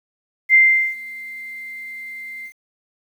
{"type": "tone with ADSR envelope", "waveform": "sine", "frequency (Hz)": 2089, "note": "C7", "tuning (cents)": -3, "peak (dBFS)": -7, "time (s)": [0.49, 2.53], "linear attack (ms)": 50, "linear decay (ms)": 410, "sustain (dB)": -23, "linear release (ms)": 79, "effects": ["8-bit"]}